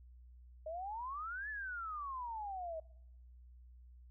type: exponential two-way sweep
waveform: sine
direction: up then down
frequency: 613 to 1760 to 625 Hz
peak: -40 dBFS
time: 0.66-2.8 s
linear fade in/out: 5 ms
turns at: 1.49 s
effects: noise-tail reverb RT60 0.9 s tail -26 dB re dry + added 61 Hz sine -55 dBFS peak until 4.1 s